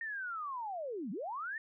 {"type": "linear two-way sweep", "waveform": "sine", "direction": "down then up", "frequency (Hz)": [1848, 174.61, 1848], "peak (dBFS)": -37, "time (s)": [0.01, 1.58], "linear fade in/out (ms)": 2, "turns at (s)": 1.11, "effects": []}